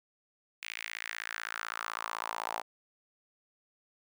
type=tone with high-pass filter sweep; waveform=sawtooth; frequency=55.9 Hz; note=A1; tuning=28 cents sharp; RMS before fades=-39 dBFS; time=0.62-2.62 s; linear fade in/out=10 ms; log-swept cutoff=2400 to 820 Hz; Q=3.3; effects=none